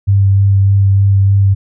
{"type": "tone with vibrato", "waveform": "sine", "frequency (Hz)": 98.5, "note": "G2", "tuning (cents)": 9, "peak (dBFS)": -6, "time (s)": [0.07, 1.55], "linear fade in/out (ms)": 20, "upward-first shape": "sine", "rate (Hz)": 3.3, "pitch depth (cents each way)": 13, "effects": []}